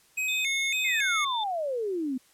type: tone with vibrato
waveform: square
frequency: 2345 Hz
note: D7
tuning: 3 cents flat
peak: -27 dBFS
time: 0.17-1.25 s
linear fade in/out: 10 ms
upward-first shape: square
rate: 1.8 Hz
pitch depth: 130 cents each way
type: tone with pitch glide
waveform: sine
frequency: 3596 to 3557 Hz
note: A7 to A7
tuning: +37 to +18 cents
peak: -31 dBFS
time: 0.28-1.44 s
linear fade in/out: 5 ms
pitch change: -19 cents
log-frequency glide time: 0.91-1.15 s
type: exponential sweep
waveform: sine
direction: down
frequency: 2210 to 246.9 Hz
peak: -27 dBFS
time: 0.84-2.18 s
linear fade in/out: 10 ms
effects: white hiss -61 dBFS RMS until 2.33 s + low-pass 12000 Hz 12 dB/octave